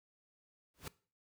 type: noise with exponential growth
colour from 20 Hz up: pink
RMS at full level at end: -41 dBFS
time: 0.74-0.88 s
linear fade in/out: 2 ms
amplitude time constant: 29 ms
effects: noise-tail reverb RT60 0.4 s tail -20 dB re dry